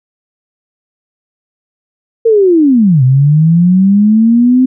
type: linear two-way sweep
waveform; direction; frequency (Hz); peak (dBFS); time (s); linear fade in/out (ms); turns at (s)
sine; down then up; 466.2 to 125.4 to 260.3; -4; 2.25-4.66; 10; 3.03
effects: none